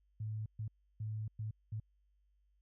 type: tone bursts at uneven times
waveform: sine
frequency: 108.3 Hz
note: A2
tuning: 27 cents flat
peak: -37 dBFS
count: 5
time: 0.2-0.46 / 0.59-0.68 / 1-1.28 / 1.39-1.51 / 1.72-1.8 s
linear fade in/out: 5 ms
effects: added 50 Hz sine -70 dBFS peak until 2.61 s